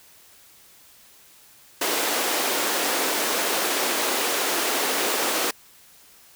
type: high-pass noise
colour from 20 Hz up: pink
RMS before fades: -24 dBFS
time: 1.81-5.51 s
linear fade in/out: 5 ms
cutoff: 310 Hz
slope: 24 dB/octave
effects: white hiss -52 dBFS RMS until 6.35 s